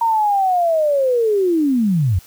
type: linear sweep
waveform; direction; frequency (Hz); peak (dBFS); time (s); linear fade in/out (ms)
sine; down; 932.3 to 80.4; -13; 0.01-2.19; 5
effects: white hiss -46 dBFS RMS until 2.26 s